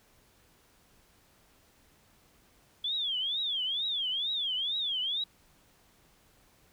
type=tone with vibrato; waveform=sine; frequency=3372 Hz; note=G#7; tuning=26 cents sharp; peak=-29 dBFS; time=2.84-5.24 s; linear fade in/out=5 ms; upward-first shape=triangle; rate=2.2 Hz; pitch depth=250 cents each way; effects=pink hiss -64 dBFS RMS until 6.72 s